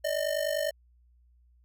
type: ring-modulated tone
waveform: square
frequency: 606 Hz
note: D#5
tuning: 46 cents flat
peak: -25 dBFS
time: 0.04-0.71 s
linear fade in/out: 10 ms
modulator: 25 Hz
effects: added 60 Hz sine -59 dBFS peak until 1.64 s